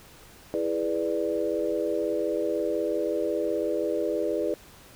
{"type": "chord", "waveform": "sine", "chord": "E dominant seventh", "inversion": "none", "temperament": "equal with one note detuned", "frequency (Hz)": [329.6, 415.3, 493.9, 590], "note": ["E4", "G#4", "B4", "D5"], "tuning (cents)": [0, 0, 0, 8], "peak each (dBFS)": -30, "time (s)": [0.54, 4.54], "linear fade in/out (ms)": 0, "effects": ["pink hiss -51 dBFS RMS until 4.95 s"]}